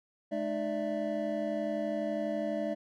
triangle tone cluster, 212.4 / 304.8 / 587 / 659 Hz, G#3 / D#4 / D5 / E5, +39 / -36 / -1 / -1 cents, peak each -35 / -35 / -33 / -34 dBFS, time 0.31-2.75 s, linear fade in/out 20 ms, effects none

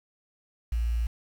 sine tone with quantisation, 57.7 Hz, A#1, 17 cents flat, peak -24 dBFS, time 0.72-1.07 s, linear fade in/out 5 ms, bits 8, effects none

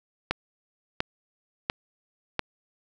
click train, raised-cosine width 0.3 ms, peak -8 dBFS, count 4, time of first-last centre 0.31-2.393 s, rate 1.44 Hz, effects none

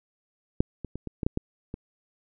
clicks, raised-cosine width 3 ms, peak -7 / -21 / -22 / -21 / -16 / -10 / -13 / -21 dBFS, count 8, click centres 0.605 / 0.847 / 0.956 / 1.073 / 1.232 / 1.265 / 1.374 / 1.741 s, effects none

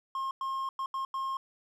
triangle tone bursts at uneven times, 1070 Hz, C6, 38 cents sharp, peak -29 dBFS, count 5, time 0.15-0.31 / 0.41-0.69 / 0.79-0.86 / 0.94-1.05 / 1.14-1.37 s, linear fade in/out 2 ms, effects none

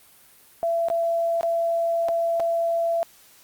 sine tone with dropouts, 672 Hz, E5, 33 cents sharp, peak -20 dBFS, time 0.63-3.03 s, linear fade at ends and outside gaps 0 ms, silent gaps 0.885-0.901 / 1.41-1.431 / 2.085-2.089 / 2.398-2.402 s, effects white hiss -53 dBFS RMS until 3.43 s + Opus 32 kbps

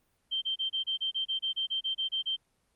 sine tone bursts, 3136 Hz, G7, in tune, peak -28 dBFS, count 15, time 0.31-2.366 s, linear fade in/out 20 ms, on 110 ms, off 29 ms, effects pink hiss -73 dBFS RMS until 2.75 s + Opus 32 kbps

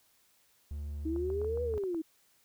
triangle tone with pitch glide, 73.3 to 77.66 Hz, D2 to D#2, -3 to -3 cents, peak -34 dBFS, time 0.71-1.78 s, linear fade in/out 0 ms, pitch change +100 cents, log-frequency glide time 1.12-1.36 s
sine exponential two-way sweep, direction up then down, 311.5 to 493.9 to 311.5 Hz, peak -31 dBFS, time 1.05-2.02 s, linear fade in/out 10 ms, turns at 1.63 s
clicks, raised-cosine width 1 ms, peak -34 dBFS, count 9, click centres 1.162 / 1.302 / 1.416 / 1.446 / 1.574 / 1.739 / 1.777 / 1.837 / 1.946 s
effects white hiss -68 dBFS RMS until 2.44 s

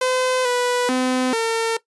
sawtooth tone with pitch steps, 511 / 492 / 255.4 / 454.2 Hz, C5 / B4 / C4 / A#4, -41 / -7 / -42 / -45 cents, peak -14 dBFS, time 0.01-1.77 s, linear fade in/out 5 ms, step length 440 ms, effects noise-tail reverb RT60 0.1 s tail -17 dB re dry + resampled to 24000 Hz

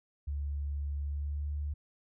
sine tone with pitch glide, 71.7 to 73.29 Hz, D2 to D2, -41 to -3 cents, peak -32 dBFS, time 0.27-1.74 s, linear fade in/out 10 ms, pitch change +38 cents, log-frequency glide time 1.02-1.52 s, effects none

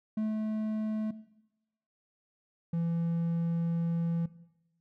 triangle tone pair in turn, 216.4 / 167.95 Hz, A3 / E3, -29 / +33 cents, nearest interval major third, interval 438 cents, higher first, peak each -26 dBFS, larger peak neither, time 0.17-1.11 / 2.73-4.26 s, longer second, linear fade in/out 5 ms, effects noise-tail reverb RT60 0.9 s tail -17 dB re dry

